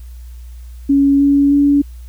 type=tone with pitch steps; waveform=sine; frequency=278.9 / 282 / 285.1 Hz; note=C#4 / C#4 / C#4; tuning=+11 / +30 / +49 cents; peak=-8 dBFS; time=0.89-1.82 s; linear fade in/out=10 ms; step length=310 ms; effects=added 60 Hz sine -30 dBFS peak until 2.08 s + white hiss -52 dBFS RMS until 2.08 s